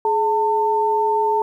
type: tone pair together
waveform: sine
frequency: 422.5 / 897 Hz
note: G#4 / A5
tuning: +30 / +33 cents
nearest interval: octave + minor second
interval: 1303 cents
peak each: -20 / -17 dBFS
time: 0.05-1.42 s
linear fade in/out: 2 ms
effects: 9-bit